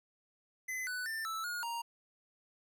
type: tone with pitch steps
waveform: square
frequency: 2029 / 1492 / 1788 / 1316 / 1436 / 935 Hz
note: B6 / F#6 / A6 / E6 / F6 / A#5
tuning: +46 / +14 / +27 / -3 / +48 / +5 cents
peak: -37 dBFS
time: 0.68-1.82 s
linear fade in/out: 10 ms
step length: 190 ms
effects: none